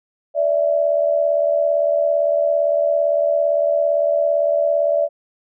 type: tone pair together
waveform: sine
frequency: 581.6 / 659.3 Hz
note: D5 / E5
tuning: -17 / 0 cents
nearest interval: major second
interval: 217 cents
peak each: -16 / -19 dBFS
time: 0.34-5.09 s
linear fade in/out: 50 ms
effects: none